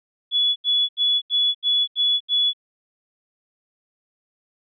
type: tone bursts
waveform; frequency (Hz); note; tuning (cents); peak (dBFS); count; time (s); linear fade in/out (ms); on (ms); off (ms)
sine; 3408; G#7; +44; -16; 7; 0.31-2.534; 50; 250; 79
effects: none